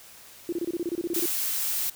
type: tone bursts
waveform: sine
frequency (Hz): 342.7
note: F4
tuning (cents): -33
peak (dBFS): -25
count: 13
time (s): 0.49-1.257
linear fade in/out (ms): 2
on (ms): 35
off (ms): 26
type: noise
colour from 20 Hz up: blue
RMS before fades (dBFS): -28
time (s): 1.14-1.9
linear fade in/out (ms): 5
effects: white hiss -49 dBFS RMS until 1.95 s